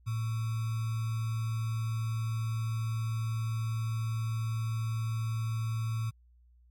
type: tone with sample-and-hold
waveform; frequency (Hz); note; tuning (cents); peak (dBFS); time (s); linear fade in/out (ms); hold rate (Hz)
sine; 112.5; A2; +39; -29; 0.06-6.11; 20; 1225
effects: added 60 Hz sine -58 dBFS peak until 6.7 s + MP3 64 kbps